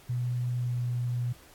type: tone with pitch glide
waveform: sine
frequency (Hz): 122.9 to 121.98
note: B2 to B2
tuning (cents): -8 to -21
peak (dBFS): -27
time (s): 0.09-1.33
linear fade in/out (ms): 10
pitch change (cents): -13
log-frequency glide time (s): 0.51-0.92
effects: pink hiss -55 dBFS RMS until 1.54 s + AAC 64 kbps